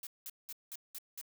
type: noise bursts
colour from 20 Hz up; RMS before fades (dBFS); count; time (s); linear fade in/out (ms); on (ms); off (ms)
blue; -44; 6; 0.03-1.214; 2; 39; 190
effects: none